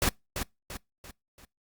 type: noise with echo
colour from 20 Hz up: pink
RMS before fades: -25 dBFS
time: 0.02-0.09 s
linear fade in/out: 2 ms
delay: 340 ms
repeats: 4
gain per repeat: -7 dB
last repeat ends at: 1.45 s
effects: noise-tail reverb RT60 0.2 s tail -26 dB re dry + Opus 48 kbps